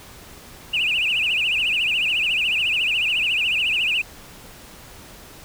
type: tone with vibrato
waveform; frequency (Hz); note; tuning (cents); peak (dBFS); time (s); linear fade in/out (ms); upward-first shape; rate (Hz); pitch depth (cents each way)
sine; 2679; E7; +27; -17; 0.73-4.02; 10; triangle; 14; 210
effects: tanh soft clip ceiling -14 dBFS + pink hiss -43 dBFS RMS until 5.44 s